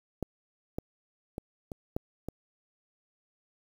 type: clicks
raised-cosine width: 2 ms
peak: -18 / -19 / -22 / -25 / -17 / -22 dBFS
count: 6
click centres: 0.227 / 0.785 / 1.381 / 1.718 / 1.965 / 2.286 s
effects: 8-bit